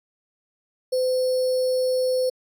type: tone with sample-and-hold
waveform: sine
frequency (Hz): 510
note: C5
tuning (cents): -44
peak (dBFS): -19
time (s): 0.92-2.3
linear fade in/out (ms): 10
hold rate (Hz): 4900
effects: resampled to 32000 Hz

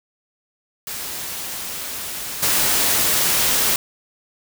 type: noise with level steps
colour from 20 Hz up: white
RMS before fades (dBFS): -29 / -18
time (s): 0.87-3.76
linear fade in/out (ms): 2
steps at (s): 2.42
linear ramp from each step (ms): 10
effects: none

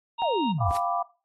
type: harmonic tone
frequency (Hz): 932.3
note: A#5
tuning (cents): 0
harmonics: 1 / 3 / 4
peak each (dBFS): -26 / -36 / -38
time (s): 0.18-0.53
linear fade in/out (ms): 20
type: exponential sweep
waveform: sine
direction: down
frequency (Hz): 793 to 75.7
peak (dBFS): -24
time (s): 0.22-0.71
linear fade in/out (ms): 0
type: chord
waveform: sine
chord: G dominant seventh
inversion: third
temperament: equal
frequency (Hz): 698.5 / 784 / 987.8 / 1174.7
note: F5 / G5 / B5 / D6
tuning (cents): 0 / 0 / 0 / 0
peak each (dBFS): -27 / -32 / -32 / -30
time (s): 0.6-1.03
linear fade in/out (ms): 10
type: noise with exponential growth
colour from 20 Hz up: white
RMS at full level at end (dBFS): -34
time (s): 0.65-0.77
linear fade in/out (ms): 0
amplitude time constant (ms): 24
effects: noise-tail reverb RT60 0.3 s tail -17 dB re dry + AAC 32 kbps

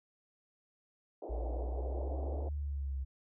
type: band-pass noise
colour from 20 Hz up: white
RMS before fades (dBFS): -44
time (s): 1.22-2.49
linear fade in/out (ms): 5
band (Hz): 280 to 740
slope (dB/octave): 48
type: linear two-way sweep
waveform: sine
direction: up then down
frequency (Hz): 56.1 to 73.42 to 66.2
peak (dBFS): -34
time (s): 1.29-3.05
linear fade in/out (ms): 20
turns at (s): 2.53
effects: none

